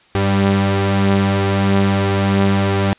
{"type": "tone pair together", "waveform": "sawtooth", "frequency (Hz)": [98.77, 196], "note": ["G2", "G3"], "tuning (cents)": [14, 0], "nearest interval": "octave", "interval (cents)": 1186, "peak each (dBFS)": -12, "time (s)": [0.15, 2.93], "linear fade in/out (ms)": 0, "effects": ["white hiss -51 dBFS RMS until 2.98 s", "resampled to 8000 Hz"]}